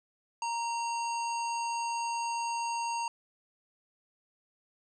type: harmonic tone with a mistuned harmonic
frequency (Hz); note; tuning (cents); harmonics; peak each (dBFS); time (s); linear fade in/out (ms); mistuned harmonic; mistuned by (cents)
932.3; A#5; 0; 1 / 3 / 5 / 7 / 9; -31 / -41 / -45 / -44 / -49; 0.42-3.08; 2; 3; -33
effects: none